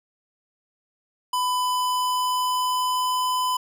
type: tone with pitch glide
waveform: square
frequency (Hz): 1000 to 1007.5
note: B5 to B5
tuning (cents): +21 to +34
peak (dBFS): -22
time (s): 1.33-3.57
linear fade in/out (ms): 5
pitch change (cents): +13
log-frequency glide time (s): 1.55-3.26
effects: none